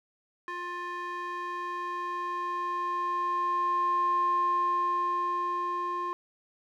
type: tone with band-pass filter sweep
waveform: square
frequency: 353 Hz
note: F4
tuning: 19 cents sharp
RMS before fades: -30 dBFS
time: 0.48-6.13 s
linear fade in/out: 0 ms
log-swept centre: 1400 to 920 Hz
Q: 7.3
effects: none